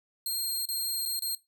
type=tone with dropouts; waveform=15% pulse; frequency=4206 Hz; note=C8; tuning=8 cents sharp; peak=-23 dBFS; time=0.26-1.35 s; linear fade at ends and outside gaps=2 ms; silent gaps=0.655-0.687 / 1.054-1.058 / 1.194-1.221 s; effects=noise-tail reverb RT60 0.2 s tail -18 dB re dry